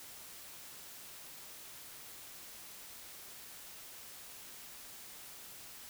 silence, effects white hiss -51 dBFS RMS until 5.89 s

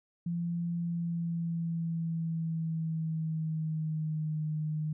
sine tone with pitch glide, 171 to 154.11 Hz, F3 to D#3, -36 to -16 cents, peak -30 dBFS, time 0.26-4.93 s, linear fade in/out 5 ms, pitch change -180 cents, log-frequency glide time 0.76-4.46 s, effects none

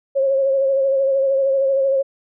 sine tone with vibrato, 542 Hz, C#5, 39 cents flat, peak -14 dBFS, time 0.15-2.03 s, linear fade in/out 20 ms, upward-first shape sine, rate 13 Hz, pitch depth 35 cents each way, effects none

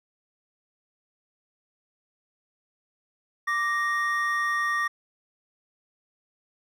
triangle tone pair together, 1174.7 / 1864.7 Hz, D6 / A#6, 0 / 0 cents, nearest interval minor sixth, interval 800 cents, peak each -25 / -24 dBFS, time 3.47-4.88 s, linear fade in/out 10 ms, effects none

